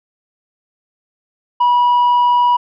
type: tone with tanh clipping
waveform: sine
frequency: 973 Hz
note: B5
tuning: 26 cents flat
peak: -10 dBFS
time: 1.6-2.57 s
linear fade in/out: 10 ms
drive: 2 dB
effects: none